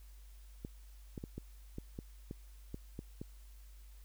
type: clicks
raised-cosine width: 3 ms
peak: -29 dBFS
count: 10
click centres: 0.649 / 1.178 / 1.239 / 1.38 / 1.784 / 1.989 / 2.311 / 2.744 / 2.991 / 3.215 s
effects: added 50 Hz sine -52 dBFS peak until 4.04 s + white hiss -67 dBFS RMS until 4.04 s